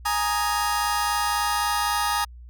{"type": "chord", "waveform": "sawtooth", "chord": "Ab suspended second", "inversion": "none", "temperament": "just", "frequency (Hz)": [830.6, 934.4, 1245.9], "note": ["Ab5", "Bb5", "Eb6"], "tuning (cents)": [0, 4, 2], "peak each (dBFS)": [-22, -23, -22], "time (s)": [0.05, 2.25], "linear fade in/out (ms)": 10, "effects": ["added 60 Hz sine -40 dBFS peak until 2.49 s"]}